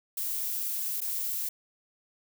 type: noise with dropouts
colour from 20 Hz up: violet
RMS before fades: -32 dBFS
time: 0.17-1.49 s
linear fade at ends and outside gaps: 5 ms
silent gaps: 1.006-1.015 s
effects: none